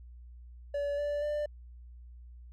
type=tone with pitch steps; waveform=triangle; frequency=573 / 583 / 593.2 Hz; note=D5 / D5 / D5; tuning=-43 / -13 / +17 cents; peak=-28 dBFS; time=0.74-1.46 s; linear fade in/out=5 ms; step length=240 ms; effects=added 60 Hz sine -47 dBFS peak until 2.52 s